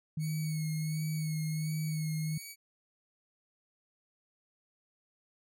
sine tone, 155.9 Hz, D#3, 4 cents sharp, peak -31 dBFS, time 0.17-2.38 s, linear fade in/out 5 ms
10% pulse tone with vibrato, 2206 Hz, C#7, 9 cents flat, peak -35 dBFS, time 0.19-2.56 s, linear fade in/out 50 ms, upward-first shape sine, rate 1.4 Hz, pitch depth 52 cents each way
effects none

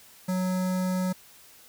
square tone with notch filter, 184.5 Hz, F#3, 5 cents flat, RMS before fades -27 dBFS, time 0.28-1.13 s, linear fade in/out 10 ms, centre 2900 Hz, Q 0.97, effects white hiss -53 dBFS RMS until 1.68 s

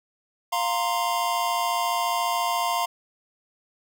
square chord, F suspended fourth, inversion none, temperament equal, 698.5 / 932.3 / 1046.5 Hz, F5 / Bb5 / C6, 0 / 0 / 0 cents, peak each -28 dBFS, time 0.52-2.86 s, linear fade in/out 10 ms, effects none

